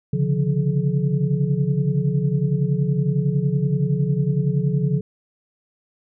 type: tone cluster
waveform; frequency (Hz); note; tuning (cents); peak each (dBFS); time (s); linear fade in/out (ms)
sine; 136.3 / 147.1 / 176.8 / 426.3; C#3 / D3 / F3 / G#4; -29 / +3 / +22 / +45; -22 / -21 / -23 / -30; 0.13-5.01; 5
effects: none